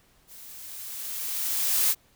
blue noise with level ramp, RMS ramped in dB -47 to -21 dBFS, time 0.27-1.95 s, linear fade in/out 50 ms, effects pink hiss -62 dBFS RMS until 2.15 s

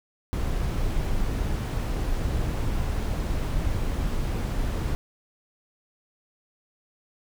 brown noise, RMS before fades -26 dBFS, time 0.33-4.95 s, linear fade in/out 0 ms, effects none

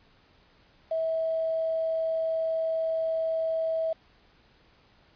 sine tone with quantisation, 648 Hz, E5, 30 cents flat, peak -25 dBFS, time 0.91-3.93 s, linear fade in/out 5 ms, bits 8, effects pink hiss -61 dBFS RMS until 5.15 s + resampled to 11025 Hz

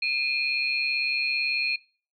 sine tone cluster, 2435 / 2573 / 4240 Hz, D#7 / E7 / C8, -38 / -43 / +22 cents, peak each -25 / -33 / -30 dBFS, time 0.02-1.76 s, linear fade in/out 5 ms, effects noise-tail reverb RT60 0.4 s tail -23 dB re dry

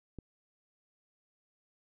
click, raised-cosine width 3 ms, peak -30 dBFS, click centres 0.187 s, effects none

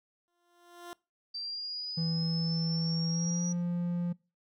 15% pulse tone with exponential growth, 348.1 Hz, F4, 6 cents flat, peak -34 dBFS, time 0.28-0.93 s, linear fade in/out 0 ms, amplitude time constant 140 ms
sine linear sweep, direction up, 4671 to 5810 Hz, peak -35 dBFS, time 1.34-3.53 s, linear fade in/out 10 ms
triangle tone with pitch glide, 164.81 to 174.31 Hz, E3 to F3, 0 to -3 cents, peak -27 dBFS, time 1.97-4.13 s, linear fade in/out 10 ms, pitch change +97 cents, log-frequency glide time 3.08-3.47 s
effects noise-tail reverb RT60 0.3 s tail -24 dB re dry

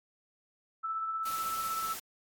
sine tone with tremolo, 1318 Hz, E6, 1 cent flat, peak -30 dBFS, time 0.83-1.95 s, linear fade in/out 20 ms, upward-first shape triangle, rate 16 Hz, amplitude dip 40%
white noise, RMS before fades -41 dBFS, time 1.25-2 s, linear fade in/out 10 ms
effects AAC 64 kbps

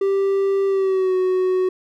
triangle tone with pitch glide, 392 to 370.6 Hz, G4 to F#4, 0 to +3 cents, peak -14 dBFS, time 0.01-1.69 s, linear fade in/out 5 ms, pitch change -97 cents, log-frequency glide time 0.67-1.15 s, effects none

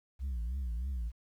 sine tone with vibrato, 61.8 Hz, B1, 2 cents sharp, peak -30 dBFS, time 0.19-1.12 s, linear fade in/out 50 ms, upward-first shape triangle, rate 3.2 Hz, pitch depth 210 cents each way, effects tanh soft clip ceiling -32 dBFS + 11-bit

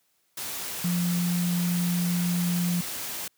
sine tone in noise, 175.3 Hz, F3, 7 cents sharp, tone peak -23 dBFS, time 0.84-2.81 s, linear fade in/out 5 ms, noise white, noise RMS -34 dBFS, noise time 0.37-3.28 s, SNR +8 dB, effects white hiss -70 dBFS RMS until 3.37 s + high-pass 80 Hz 12 dB/octave

